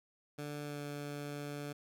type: tone with pitch glide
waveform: 15% pulse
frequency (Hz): 146.83 to 145.14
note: D3 to D3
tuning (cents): 0 to -20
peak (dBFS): -34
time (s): 0.38-1.73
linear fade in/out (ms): 10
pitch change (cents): -20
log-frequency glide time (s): 0.64-0.8
effects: none